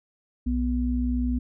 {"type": "tone pair together", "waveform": "sine", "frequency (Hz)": [61.68, 246.9], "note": ["B1", "B3"], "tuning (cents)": [-2, 0], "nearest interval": "2 octaves", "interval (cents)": 2402, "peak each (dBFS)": [-25, -25], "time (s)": [0.46, 1.39], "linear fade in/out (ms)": 10, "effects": []}